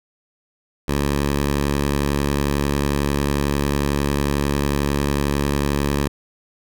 10% pulse tone, 71.1 Hz, C#2, 45 cents sharp, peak -10 dBFS, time 0.88-6.08 s, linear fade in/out 5 ms, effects none

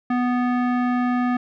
square tone with low-pass filter, 246.9 Hz, B3, in tune, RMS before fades -21 dBFS, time 0.1-1.37 s, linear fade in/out 5 ms, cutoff 1600 Hz, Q 1.5, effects none

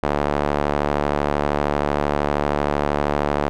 sawtooth tone with band-pass filter, 72.9 Hz, D2, 12 cents flat, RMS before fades -21 dBFS, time 0.03-3.49 s, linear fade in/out 0 ms, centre 730 Hz, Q 0.94, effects none

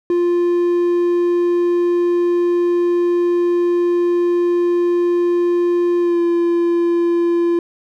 triangle tone with pitch glide, 349.2 to 343 Hz, F4 to F4, 0 to -31 cents, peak -11 dBFS, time 0.1-7.59 s, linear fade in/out 2 ms, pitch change -31 cents, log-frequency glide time 6-6.2 s, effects none

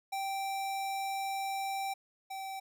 square tone pair in turn, 781 / 773.4 Hz, G5 / G5, -7 / -24 cents, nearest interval unison, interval 17 cents, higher first, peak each -34 / -39 dBFS, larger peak first, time 0.12-1.94 / 2.3-2.6 s, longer first, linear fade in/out 10 ms, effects none

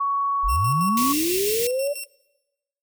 sine tone, 1118 Hz, C#6, 14 cents sharp, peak -20 dBFS, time 0-1.13 s, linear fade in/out 10 ms
sine linear sweep, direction up, 31.27 to 587.3 Hz, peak -21 dBFS, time 0.43-1.94 s, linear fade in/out 20 ms
5% pulse tone with tremolo, 2718 Hz, F7, 48 cents flat, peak -21 dBFS, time 0.48-2.06 s, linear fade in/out 20 ms, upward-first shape square, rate 6.1 Hz, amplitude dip 65%
white band-stop noise, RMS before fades -27 dBFS, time 0.97-1.67 s, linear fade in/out 2 ms, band 470 to 2000 Hz, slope 48 dB/octave
effects noise-tail reverb RT60 1.0 s tail -24 dB re dry

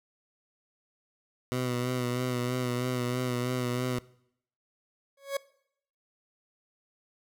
15% pulse tone with vibrato, 124.6 Hz, B2, 16 cents sharp, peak -22 dBFS, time 1.52-3.99 s, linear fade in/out 0 ms, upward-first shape sine, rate 3.1 Hz, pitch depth 34 cents each way
40% pulse tone with exponential growth, 554 Hz, C#5, 1 cent flat, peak -24 dBFS, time 5.17-5.37 s, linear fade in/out 5 ms, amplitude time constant 42 ms
effects noise-tail reverb RT60 0.7 s tail -21 dB re dry

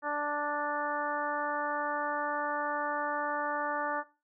harmonic tone, 293.7 Hz, D4, in tune, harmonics 1 / 2 / 3 / 4 / 5 / 6, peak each -41 / -36 / -35 / -36 / -38 / -40 dBFS, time 0.02-4.04 s, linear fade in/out 50 ms, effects noise-tail reverb RT60 0.3 s tail -17 dB re dry

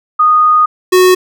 sine / square tone pair in turn, 1236 / 367.5 Hz, D#6 / F#4, -12 / -12 cents, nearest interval octave + major sixth, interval 2100 cents, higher first, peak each -5 dBFS, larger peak neither, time 0.19-0.66 / 0.92-1.15 s, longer first, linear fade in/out 10 ms, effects none

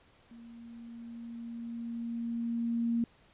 sine tone with level ramp, 233.1 Hz, A#3, in tune, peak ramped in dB -48 to -26 dBFS, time 0.31-3.04 s, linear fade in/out 2 ms, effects pink hiss -63 dBFS RMS until 3.33 s + resampled to 8000 Hz

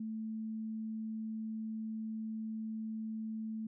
sine tone, 220 Hz, A3, in tune, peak -37 dBFS, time 0-3.67 s, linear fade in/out 5 ms, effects none

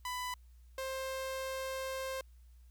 sawtooth tone pair in turn, 997 / 528.1 Hz, B5 / C5, +16 / +16 cents, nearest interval major seventh, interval 1100 cents, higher first, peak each -33 / -33 dBFS, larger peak neither, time 0.05-0.34 / 0.78-2.21 s, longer second, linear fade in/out 2 ms, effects added 60 Hz sine -55 dBFS peak until 2.7 s + white hiss -75 dBFS RMS until 2.7 s

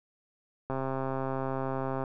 click train, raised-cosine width 1 ms, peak -19 dBFS, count 179, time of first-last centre 0.7-2.038 s, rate 133 Hz, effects none

